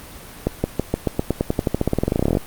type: accelerating click train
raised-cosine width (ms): 2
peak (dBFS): -4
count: 28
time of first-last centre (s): 0.47-2.371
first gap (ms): 170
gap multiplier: 0.92
effects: pink hiss -39 dBFS RMS until 2.46 s + Opus 32 kbps